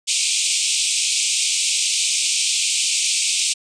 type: band-pass noise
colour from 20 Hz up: white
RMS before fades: -20 dBFS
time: 0.07-3.54 s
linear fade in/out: 20 ms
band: 2300 to 9200 Hz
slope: 96 dB/octave
effects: resampled to 22050 Hz